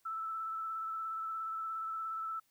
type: tone with vibrato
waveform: sine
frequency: 1318.5 Hz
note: E6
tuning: in tune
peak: -36 dBFS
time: 0.05-2.4 s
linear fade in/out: 10 ms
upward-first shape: square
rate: 17 Hz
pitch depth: 14 cents each way
effects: white hiss -74 dBFS RMS until 2.5 s